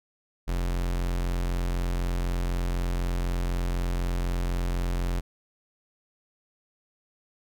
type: tone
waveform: 45% pulse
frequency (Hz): 44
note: F1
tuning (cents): +14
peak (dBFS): -25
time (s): 0.47-5.21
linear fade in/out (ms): 20
effects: none